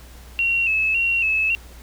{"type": "tone with vibrato", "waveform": "sine", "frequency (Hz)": 2669, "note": "E7", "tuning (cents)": 21, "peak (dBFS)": -17, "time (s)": [0.39, 1.55], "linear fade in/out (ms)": 0, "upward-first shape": "square", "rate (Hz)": 1.8, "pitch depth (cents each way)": 47, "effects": ["added 60 Hz sine -40 dBFS peak until 1.82 s", "pink hiss -47 dBFS RMS until 1.82 s"]}